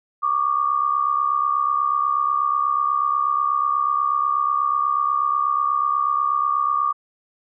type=tone pair together; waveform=sine; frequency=1130.8 / 1199 Hz; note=C#6 / D6; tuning=+34 / +36 cents; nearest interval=minor second; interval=102 cents; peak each=-21 / -20 dBFS; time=0.22-6.93 s; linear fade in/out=20 ms; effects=none